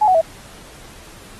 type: tone with pitch steps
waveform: sine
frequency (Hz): 849 / 743.4 / 650.9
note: G#5 / F#5 / E5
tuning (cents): +38 / +8 / -22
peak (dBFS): -10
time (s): 0.01-0.214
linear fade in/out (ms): 10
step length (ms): 68
effects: pink hiss -42 dBFS RMS until 1.39 s + AAC 32 kbps